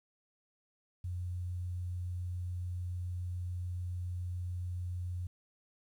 sine tone, 89.3 Hz, F2, 39 cents sharp, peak -35 dBFS, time 1.04-5.27 s, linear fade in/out 5 ms, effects 11-bit

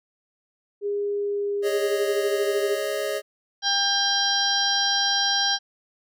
sine tone with pitch glide, 407.4 to 402.3 Hz, G#4 to G4, -33 to +45 cents, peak -23 dBFS, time 0.81-2.79 s, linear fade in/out 50 ms, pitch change -22 cents, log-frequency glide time 1.12-2.26 s
square chord, Ab suspended fourth, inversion none, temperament equal, 415.3 / 554.4 / 622.3 Hz, Ab4 / Db5 / Eb5, 0 / 0 / 0 cents, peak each -30 dBFS, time 1.62-3.22 s, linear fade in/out 50 ms
harmonic tone, 799 Hz, G5, 33 cents sharp, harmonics 1 / 2 / 4 / 5 / 6 / 7, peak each -28 / -27 / -26 / -27 / -29 / -26 dBFS, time 3.62-5.59 s, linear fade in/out 50 ms
effects none

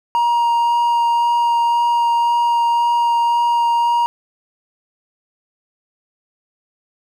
triangle tone with vibrato, 943 Hz, A#5, 20 cents sharp, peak -11 dBFS, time 0.15-4.06 s, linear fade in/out 0 ms, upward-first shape sine, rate 1.9 Hz, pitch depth 8 cents each way, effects none

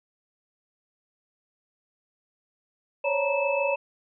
sine tone cluster, 537 / 563 / 910 / 959 / 2617 Hz, C5 / C#5 / A#5 / A#5 / E7, +45 / +27 / -42 / +49 / -13 cents, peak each -31 / -25 / -34 / -32 / -29 dBFS, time 3.04-3.76 s, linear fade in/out 10 ms, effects none

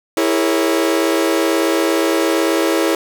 40% pulse chord, A# half-diminished seventh, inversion second, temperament equal with one note detuned, 329.6 / 407.5 / 466.2 / 554.4 Hz, E4 / G#4 / A#4 / C#5, 0 / -33 / 0 / 0 cents, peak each -16 / -20 / -21 / -20 dBFS, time 0.17-2.95 s, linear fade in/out 2 ms, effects none

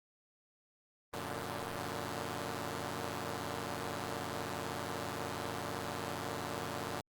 5% pulse chord, Gb augmented, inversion none, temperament equal, 92.5 / 116.54 / 146.83 Hz, Gb2 / Bb2 / D3, 0 / 0 / 0 cents, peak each -31 dBFS, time 1.13-7.01 s, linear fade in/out 5 ms, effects Opus 24 kbps

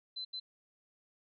sine tone bursts at uneven times, 4050 Hz, B7, 43 cents sharp, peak -38 dBFS, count 2, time 0.16-0.25 / 0.33-0.4 s, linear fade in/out 10 ms, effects none

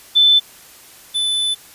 sine / square tone pair in turn, 3520 / 3505 Hz, A7 / A7, 0 / -7 cents, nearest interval unison, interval 7 cents, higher first, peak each -8 / -17 dBFS, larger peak first, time 0.15-0.4 / 1.14-1.55 s, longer second, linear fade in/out 20 ms, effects white hiss -43 dBFS RMS until 1.74 s + resampled to 32000 Hz

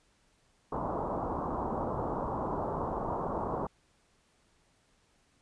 white low-pass noise, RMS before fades -34 dBFS, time 0.72-3.67 s, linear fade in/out 5 ms, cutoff 1100 Hz, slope 48 dB/octave, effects pink hiss -69 dBFS RMS until 5.41 s + resampled to 22050 Hz

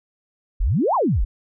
sine exponential two-way sweep, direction up then down, 33.17 to 1108.7 to 33.17 Hz, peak -16 dBFS, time 0.6-1.25 s, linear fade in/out 10 ms, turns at 0.95 s, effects none

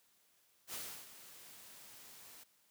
white noise with ADSR envelope, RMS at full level -43 dBFS, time 0.67-2.44 s, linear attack 64 ms, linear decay 320 ms, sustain -13 dB, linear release 11 ms, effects white hiss -72 dBFS RMS until 2.7 s + high-pass 80 Hz 12 dB/octave

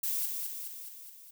violet noise with echo, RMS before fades -32 dBFS, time 0.03-0.26 s, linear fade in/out 5 ms, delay 210 ms, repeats 5, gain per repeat -4 dB, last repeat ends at 1.31 s, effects none

